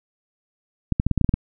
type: clicks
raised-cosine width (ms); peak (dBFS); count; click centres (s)
5; -6; 9; 0.923 / 0.999 / 1.066 / 1.113 / 1.177 / 1.213 / 1.245 / 1.292 / 1.34
effects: none